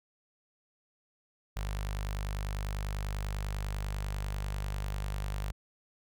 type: tone with notch filter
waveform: sawtooth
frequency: 50.1 Hz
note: G1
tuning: 38 cents sharp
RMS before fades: -35 dBFS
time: 1.56-5.52 s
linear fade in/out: 10 ms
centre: 300 Hz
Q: 0.57
effects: none